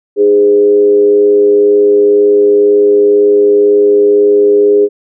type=tone with frequency modulation; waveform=sine; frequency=411.1 Hz; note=G#4; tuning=18 cents flat; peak=-4 dBFS; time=0.16-4.89 s; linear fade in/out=50 ms; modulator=102 Hz; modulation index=0.43; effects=none